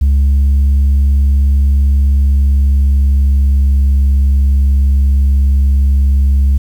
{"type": "tone with pitch glide", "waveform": "sine", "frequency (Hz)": [69.3, 68.46], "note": ["C#2", "C#2"], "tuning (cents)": [0, -21], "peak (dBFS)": -4, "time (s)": [0.01, 6.58], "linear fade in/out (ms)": 10, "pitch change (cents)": -21, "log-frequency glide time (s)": [1.98, 3.87], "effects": ["tanh soft clip ceiling -6 dBFS", "7-bit"]}